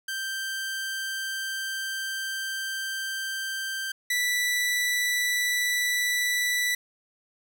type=tone pair in turn; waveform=sawtooth; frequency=1568 / 1970.3 Hz; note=G6 / B6; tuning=0 / -5 cents; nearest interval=major third; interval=395 cents; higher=second; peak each=-26 / -20 dBFS; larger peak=second; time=0.08-3.92 / 4.1-6.75 s; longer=first; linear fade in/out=5 ms; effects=none